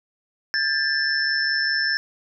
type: tone cluster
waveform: sine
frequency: 1609 / 1754 / 5310 Hz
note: G6 / A6 / E8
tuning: +45 / -6 / +12 cents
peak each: -24 dBFS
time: 0.54-1.97 s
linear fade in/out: 0 ms
effects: none